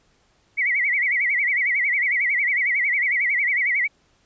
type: tone with vibrato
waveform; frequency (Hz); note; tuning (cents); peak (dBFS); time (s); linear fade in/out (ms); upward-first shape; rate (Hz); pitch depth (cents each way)
sine; 2102; C7; +7; -18; 0.57-3.88; 20; sine; 11; 160
effects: pink hiss -62 dBFS RMS until 4.25 s + resampled to 16000 Hz